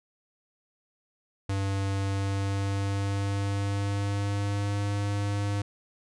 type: tone with pitch glide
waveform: square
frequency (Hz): 98 to 101.46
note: G2 to G#2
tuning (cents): 0 to -40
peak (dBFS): -27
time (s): 1.49-5.62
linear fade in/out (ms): 5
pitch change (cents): +60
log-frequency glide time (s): 1.98-4.81
effects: resampled to 22050 Hz